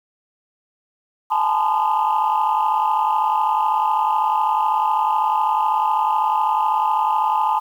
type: tone cluster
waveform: sine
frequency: 829 / 865 / 917 / 1021 / 1219 Hz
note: G#5 / A5 / A#5 / C6 / D#6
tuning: -3 / -30 / -29 / -43 / -36 cents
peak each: -25 / -18 / -24 / -20 / -25 dBFS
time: 1.3-7.6 s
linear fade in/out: 20 ms
effects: tanh soft clip ceiling -10 dBFS + 8-bit